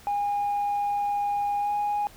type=tone with pitch glide; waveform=sine; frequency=816 to 825.5 Hz; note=G#5 to G#5; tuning=-31 to -11 cents; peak=-22 dBFS; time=0.07-2.07 s; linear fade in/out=0 ms; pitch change=+20 cents; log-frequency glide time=1.6-1.71 s; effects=tanh soft clip ceiling -21 dBFS + pink hiss -51 dBFS RMS until 2.16 s